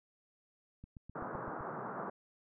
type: click train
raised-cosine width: 5 ms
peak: -37 dBFS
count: 7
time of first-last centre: 0.84-1.608 s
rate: 7.81 Hz
type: band-pass noise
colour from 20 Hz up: white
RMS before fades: -42 dBFS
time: 1.15-2.1 s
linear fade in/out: 5 ms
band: 120 to 1400 Hz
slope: 48 dB/octave
effects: none